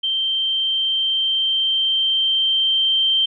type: tone with level ramp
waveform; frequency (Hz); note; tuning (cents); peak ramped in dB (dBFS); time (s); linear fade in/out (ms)
sine; 3136; G7; 0; -18 to -14; 0.03-3.26; 10
effects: none